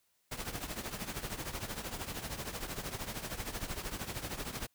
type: noise with tremolo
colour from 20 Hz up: pink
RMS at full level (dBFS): -37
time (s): 0.31-4.67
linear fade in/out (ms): 10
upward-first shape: triangle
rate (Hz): 13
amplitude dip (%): 80
effects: white hiss -75 dBFS RMS until 4.74 s